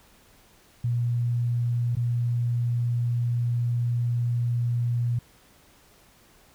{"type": "tone with dropouts", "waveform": "sine", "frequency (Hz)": 119.8, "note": "A#2", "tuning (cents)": 48, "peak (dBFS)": -22, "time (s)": [0.84, 5.19], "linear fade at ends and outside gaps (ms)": 5, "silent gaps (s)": [1.953, 1.968], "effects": ["pink hiss -57 dBFS RMS until 6.54 s"]}